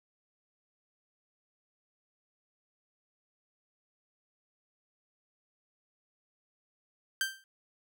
sawtooth tone with exponential decay, 1568 Hz, G6, in tune, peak -22 dBFS, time 7.21-7.44 s, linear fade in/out 1 ms, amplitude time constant 50 ms, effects none

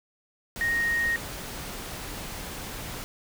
sine tone in noise, 1864.7 Hz, A#6, in tune, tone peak -23 dBFS, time 0.61-1.16 s, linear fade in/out 0 ms, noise pink, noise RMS -37 dBFS, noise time 0.56-3.04 s, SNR +11 dB, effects none

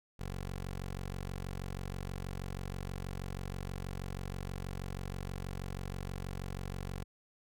15% pulse tone, 46.25 Hz, F#1, in tune, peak -32 dBFS, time 0.19-7.04 s, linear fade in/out 10 ms, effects none

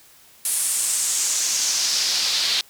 pink noise with band-pass filter sweep, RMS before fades -22 dBFS, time 0.45-2.61 s, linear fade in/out 2 ms, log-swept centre 10000 to 4000 Hz, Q 2.9, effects white hiss -51 dBFS RMS until 2.69 s

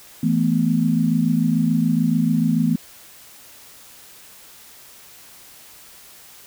sine chord, E suspended fourth, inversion none, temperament equal, 164.81 / 220 / 246.9 Hz, E3 / A3 / B3, 0 / 0 / 0 cents, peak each -20 dBFS, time 0.23-2.76 s, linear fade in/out 5 ms, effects white hiss -45 dBFS RMS until 6.46 s

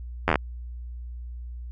slowing click train, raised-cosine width 0.5 ms, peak -5 dBFS, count 7, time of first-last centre 0.28-0.357 s, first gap 11 ms, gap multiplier 1.06, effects added 60 Hz sine -34 dBFS peak until 1.71 s

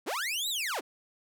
sawtooth linear two-way sweep, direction up then down, 189.4 to 4022 to 200 Hz, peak -27 dBFS, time 0.06-0.81 s, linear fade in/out 20 ms, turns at 0.49 s, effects none

